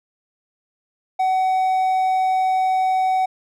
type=tone; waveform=triangle; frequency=752 Hz; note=F#5; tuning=28 cents sharp; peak=-14 dBFS; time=1.19-3.26 s; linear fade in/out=10 ms; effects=none